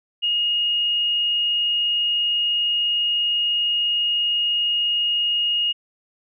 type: tone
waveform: sine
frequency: 2863 Hz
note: F7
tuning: 42 cents sharp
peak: -18 dBFS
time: 0.22-5.73 s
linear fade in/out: 20 ms
effects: none